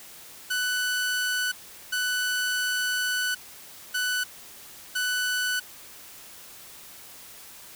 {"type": "tone bursts at uneven times", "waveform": "sawtooth", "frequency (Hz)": 1492, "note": "F#6", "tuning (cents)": 14, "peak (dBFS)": -21, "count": 4, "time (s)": [[0.5, 1.52], [1.92, 3.35], [3.94, 4.24], [4.95, 5.6]], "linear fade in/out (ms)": 10, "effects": ["white hiss -46 dBFS RMS until 7.75 s"]}